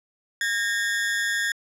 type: ring-modulated tone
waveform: 40% pulse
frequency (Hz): 1732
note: A6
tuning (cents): -28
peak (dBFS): -19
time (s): 0.41-1.52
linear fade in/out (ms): 2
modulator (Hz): 106
effects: low-pass 11000 Hz 12 dB/octave